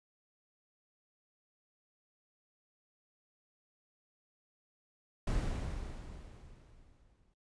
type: noise with exponential decay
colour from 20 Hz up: brown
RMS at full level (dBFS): -31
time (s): 5.27-7.34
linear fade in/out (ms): 5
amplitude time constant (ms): 450
effects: noise-tail reverb RT60 0.1 s tail -20 dB re dry + resampled to 22050 Hz